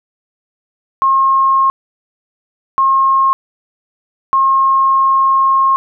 sine tone bursts at uneven times, 1075 Hz, C6, 47 cents sharp, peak -8 dBFS, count 3, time 1.02-1.7 / 2.78-3.33 / 4.33-5.76 s, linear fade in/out 0 ms, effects none

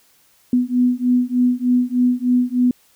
sine beating tone pair, 246.3 / 249.6 Hz, B3 / B3, -5 / +19 cents, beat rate 3.3 Hz, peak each -17 dBFS, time 0.53-2.71 s, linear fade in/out 2 ms, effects white hiss -56 dBFS RMS until 2.95 s

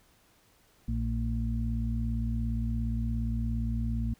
harmonic tone, 57.3 Hz, A#1, 29 cents flat, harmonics 1 / 2 / 4, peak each -30 / -33 / -34 dBFS, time 0.88-4.14 s, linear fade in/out 5 ms, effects pink hiss -64 dBFS RMS until 4.19 s

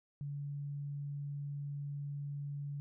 sine tone, 143.1 Hz, D3, 45 cents flat, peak -38 dBFS, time 0.21-2.8 s, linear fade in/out 0 ms, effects none

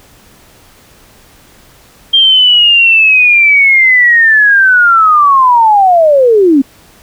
sine linear sweep, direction down, 3200 to 256.7 Hz, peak -3 dBFS, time 2.13-6.62 s, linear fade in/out 10 ms, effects pink hiss -42 dBFS RMS until 7.02 s

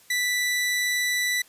sawtooth tone, 1975.5 Hz, B6, in tune, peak -19 dBFS, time 0.1-1.42 s, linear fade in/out 5 ms, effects white hiss -55 dBFS RMS until 1.48 s + resampled to 32000 Hz

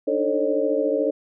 sine tone cluster, 294.2 / 308 / 439.9 / 541 / 603 Hz, D4 / D#4 / A4 / C#5 / D5, +3 / -17 / 0 / -42 / +46 cents, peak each -27 / -30 / -24 / -23 / -27 dBFS, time 0.07-1.11 s, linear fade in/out 10 ms, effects none

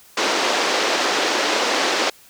pink band-pass noise, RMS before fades -20 dBFS, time 0.17-2.1 s, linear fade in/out 5 ms, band 330 to 6100 Hz, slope 24 dB/octave, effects white hiss -49 dBFS RMS until 2.29 s

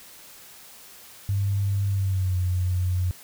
sine tone with pitch glide, 99.5 to 90.72 Hz, G2 to F#2, +26 to -34 cents, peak -21 dBFS, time 1.29-3.11 s, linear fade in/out 0 ms, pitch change -160 cents, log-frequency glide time 1.87-2.39 s, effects white hiss -47 dBFS RMS until 3.23 s

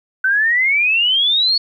sine exponential sweep, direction up, 1511 to 4435 Hz, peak -12 dBFS, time 0.24-1.58 s, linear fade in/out 5 ms, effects 9-bit

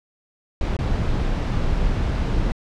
brown noise with dropouts, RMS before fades -21 dBFS, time 0.61-2.52 s, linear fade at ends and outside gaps 1 ms, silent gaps 0.767-0.789 s, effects low-pass 5000 Hz 12 dB/octave

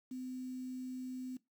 sine tone with quantisation, 255.5 Hz, C4, 41 cents flat, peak -40 dBFS, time 0.11-1.37 s, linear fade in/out 5 ms, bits 10, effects noise-tail reverb RT60 0.2 s tail -19 dB re dry

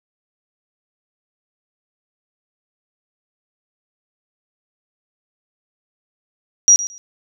sine tone with echo, 5750 Hz, F8, 50 cents sharp, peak -6 dBFS, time 6.68-6.76 s, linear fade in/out 0 ms, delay 110 ms, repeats 2, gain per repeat -15 dB, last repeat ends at 6.98 s, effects none

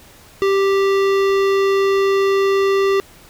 sine tone with hard clipping, 392 Hz, G4, in tune, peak -15 dBFS, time 0.42-3 s, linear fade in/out 0 ms, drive 17 dB, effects pink hiss -45 dBFS RMS until 3.29 s

